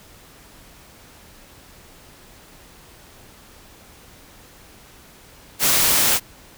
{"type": "noise", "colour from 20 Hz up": "white", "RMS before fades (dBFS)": -17, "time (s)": [5.59, 6.2], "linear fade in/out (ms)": 50, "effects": ["pink hiss -47 dBFS RMS until 6.57 s"]}